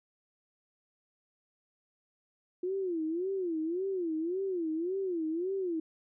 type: tone with vibrato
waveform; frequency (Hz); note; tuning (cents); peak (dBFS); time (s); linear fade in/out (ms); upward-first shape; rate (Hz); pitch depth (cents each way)
sine; 350; F4; +4; -30; 2.63-5.8; 5; sine; 1.8; 190
effects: none